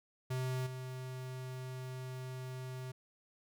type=tone with level steps; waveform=square; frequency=128.8 Hz; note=C3; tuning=27 cents flat; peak=-35 / -42 dBFS; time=0.3-2.92 s; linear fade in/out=10 ms; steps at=0.66 s; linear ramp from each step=10 ms; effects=none